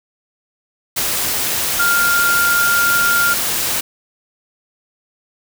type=tone in noise; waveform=sine; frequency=1400 Hz; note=F6; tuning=4 cents sharp; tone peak=-13 dBFS; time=1.79-3.34 s; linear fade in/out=10 ms; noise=white; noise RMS=-19 dBFS; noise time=0.96-3.81 s; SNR=+3 dB; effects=none